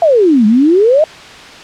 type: exponential two-way sweep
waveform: sine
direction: down then up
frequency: 702 to 204.6 to 648 Hz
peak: -5 dBFS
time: 0.02-1.04 s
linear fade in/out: 2 ms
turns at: 0.46 s
effects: white hiss -32 dBFS RMS until 1.63 s + low-pass 4000 Hz 12 dB/octave